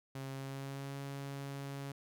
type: tone with pitch glide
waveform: sawtooth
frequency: 135.1 to 138.98 Hz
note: C#3 to C#3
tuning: -44 to +5 cents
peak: -37 dBFS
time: 0.15-1.92 s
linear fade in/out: 5 ms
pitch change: +49 cents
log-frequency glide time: 0.33-0.98 s
effects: none